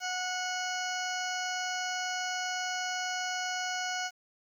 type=harmonic tone; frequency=733 Hz; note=F#5; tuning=16 cents flat; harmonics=1 / 2 / 3 / 4 / 6 / 7 / 8 / 9; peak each=-36 / -36 / -42 / -41 / -44 / -43 / -44 / -42 dBFS; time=0-4.11 s; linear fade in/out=50 ms; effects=10-bit